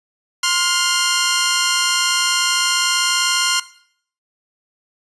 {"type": "tone pair together", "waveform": "10% pulse", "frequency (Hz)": [1046.5, 1415.4], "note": ["C6", "F6"], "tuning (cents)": [0, 23], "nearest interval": "perfect fourth", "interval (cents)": 523, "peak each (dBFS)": -10, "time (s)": [0.43, 3.6], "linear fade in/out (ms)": 5, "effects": ["noise-tail reverb RT60 0.6 s tail -17 dB re dry", "resampled to 24000 Hz"]}